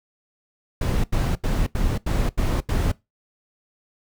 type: noise bursts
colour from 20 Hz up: brown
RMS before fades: -21 dBFS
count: 7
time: 0.81-2.918 s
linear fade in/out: 5 ms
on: 230 ms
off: 83 ms
effects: noise-tail reverb RT60 0.2 s tail -20 dB re dry